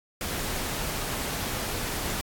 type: noise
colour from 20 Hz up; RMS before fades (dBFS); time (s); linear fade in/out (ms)
pink; -31; 0.21-2.21; 0
effects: AAC 64 kbps